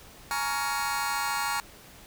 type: chord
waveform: sawtooth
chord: Bb minor seventh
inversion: third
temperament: just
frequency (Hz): 839.1 / 932.3 / 1118.8 / 1398.5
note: Ab5 / Bb5 / Db6 / F6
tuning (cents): +18 / 0 / +16 / +2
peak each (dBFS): -29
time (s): 0.31-1.6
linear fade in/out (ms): 0
effects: pink hiss -50 dBFS RMS until 2.06 s